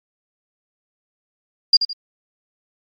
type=tone with echo; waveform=sine; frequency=4812 Hz; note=D8; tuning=41 cents sharp; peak=-7 dBFS; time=1.73-1.77 s; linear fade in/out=5 ms; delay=81 ms; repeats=2; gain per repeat=-9 dB; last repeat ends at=1.932 s; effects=MP3 48 kbps